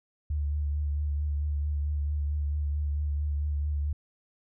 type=tone with vibrato; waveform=sine; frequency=73.42 Hz; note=D2; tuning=in tune; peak=-26 dBFS; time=0.3-3.93 s; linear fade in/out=5 ms; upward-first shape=triangle; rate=4.5 Hz; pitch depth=37 cents each way; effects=none